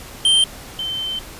square / sine tone pair in turn, 3136 / 3095 Hz, G7 / G7, 0 / -23 cents, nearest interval unison, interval 23 cents, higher first, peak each -12 / -22 dBFS, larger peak first, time 0.25-0.44 / 0.79-1.19 s, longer second, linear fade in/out 2 ms, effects pink hiss -37 dBFS RMS until 1.39 s + resampled to 32000 Hz

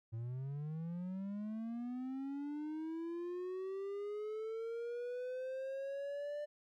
triangle linear sweep, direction up, 110.4 to 594 Hz, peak -37 dBFS, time 0.12-6.46 s, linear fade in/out 20 ms, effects MP3 64 kbps

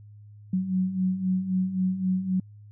sine beating tone pair, 183.3 / 187.1 Hz, F#3 / F#3, -16 / +20 cents, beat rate 3.8 Hz, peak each -30 / -24 dBFS, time 0.53-2.4 s, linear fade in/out 5 ms, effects added 104 Hz sine -45 dBFS peak until 2.71 s

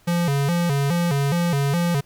square tone with vibrato, 155.56 Hz, D#3, in tune, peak -19 dBFS, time 0.07-2.01 s, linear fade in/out 10 ms, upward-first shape square, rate 2.4 Hz, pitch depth 180 cents each way, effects pink hiss -57 dBFS RMS until 2.05 s

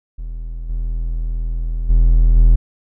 triangle tone with level steps, 41 Hz, E1, 9 cents flat, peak -22 / -16 / -6 / -4 dBFS, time 0.18-2.56 s, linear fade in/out 10 ms, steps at 0.69 / 1.89 / 2.36 s, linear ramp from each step 10 ms, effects none

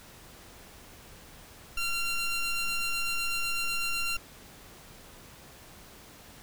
35% pulse ring-modulated tone, 1376 Hz, F6, 26 cents flat, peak -23 dBFS, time 1.77-4.17 s, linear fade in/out 5 ms, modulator 1380 Hz, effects pink hiss -51 dBFS RMS until 6.42 s

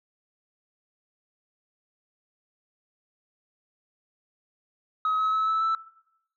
sine tone with pitch steps, 1273 / 1284.8 / 1296.7 / 1308.8 / 1320.9 Hz, D#6 / E6 / E6 / E6 / E6, +39 / -45 / -29 / -13 / +3 cents, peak -20 dBFS, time 5.05-5.75 s, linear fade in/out 2 ms, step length 140 ms, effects noise-tail reverb RT60 0.8 s tail -21 dB re dry + tanh soft clip ceiling -20 dBFS

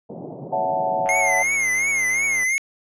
pink band-pass noise, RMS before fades -35 dBFS, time 0.09-1.07 s, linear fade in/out 10 ms, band 130 to 790 Hz, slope 48 dB/octave
sine chord, F# minor seventh, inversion second, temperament equal, 554.4 / 659.3 / 740 / 880 Hz, C#5 / E5 / F#5 / A5, 0 / 0 / 0 / 0 cents, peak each -27 / -26 / -23 / -25 dBFS, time 0.52-1.43 s, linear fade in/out 10 ms
click train, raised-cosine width 0.5 ms, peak -23 dBFS, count 152, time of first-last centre 1.06-2.433 s, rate 110 Hz
square tone with vibrato, 2120 Hz, C7, 22 cents sharp, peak -19 dBFS, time 1.09-2.58 s, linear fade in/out 0 ms, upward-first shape triangle, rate 2.8 Hz, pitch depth 110 cents each way
effects low-pass 11000 Hz 12 dB/octave

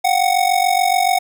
square ring-modulated tone, 740 Hz, F#5, in tune, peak -11 dBFS, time 0.04-1.19 s, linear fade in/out 10 ms, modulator 23.5 Hz, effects none

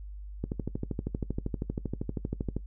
click train, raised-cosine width 3 ms, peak -18 dBFS, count 28, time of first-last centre 0.44-2.566 s, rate 12.7 Hz, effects noise-tail reverb RT60 0.1 s tail -18 dB re dry + added 50 Hz sine -39 dBFS peak until 2.66 s

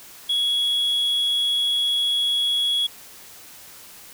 sine tone, 3345 Hz, G#7, 12 cents sharp, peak -16 dBFS, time 0.29-2.87 s, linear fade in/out 10 ms, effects tanh soft clip ceiling -18 dBFS + white hiss -44 dBFS RMS until 4.13 s

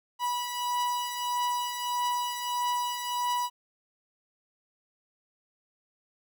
45% pulse beating tone pair, 978 / 979.6 Hz, B5 / B5, -17 / -14 cents, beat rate 1.6 Hz, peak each -29 / -35 dBFS, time 0.19-3.5 s, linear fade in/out 50 ms, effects none

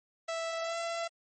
sawtooth tone with pitch glide, 659.3 to 673.2 Hz, E5 to E5, 0 to +36 cents, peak -29 dBFS, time 0.28-1.08 s, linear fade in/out 10 ms, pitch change +36 cents, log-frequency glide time 0.62-0.77 s
violet noise, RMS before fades -45 dBFS, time 0.31-0.74 s, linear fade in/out 5 ms
effects MP3 32 kbps

